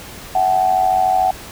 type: tone with amplitude modulation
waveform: sine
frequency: 753 Hz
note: F#5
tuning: 30 cents sharp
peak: -9 dBFS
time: 0.35-1.31 s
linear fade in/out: 5 ms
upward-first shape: sine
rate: 93.6 Hz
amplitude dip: 70%
effects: pink hiss -35 dBFS RMS until 1.51 s